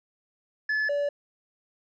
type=tone pair in turn; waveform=triangle; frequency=1725 / 575.6 Hz; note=A6 / D5; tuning=-35 / -35 cents; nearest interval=octave + perfect fifth; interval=1900 cents; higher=first; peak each=-22 dBFS; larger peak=neither; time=0.69-0.89 / 0.89-1.09 s; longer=neither; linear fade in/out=5 ms; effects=resampled to 16000 Hz